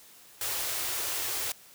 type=band-stop noise; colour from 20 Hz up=white; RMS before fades=-32 dBFS; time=0.41-1.52 s; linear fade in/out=2 ms; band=130 to 300 Hz; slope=96 dB/octave; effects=white hiss -54 dBFS RMS until 1.74 s + high-pass 60 Hz 12 dB/octave